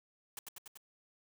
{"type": "noise with echo", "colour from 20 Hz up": "white", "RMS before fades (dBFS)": -44, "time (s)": [0.37, 0.39], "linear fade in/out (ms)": 2, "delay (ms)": 96, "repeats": 4, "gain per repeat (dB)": -2, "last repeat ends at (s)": 0.774, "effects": []}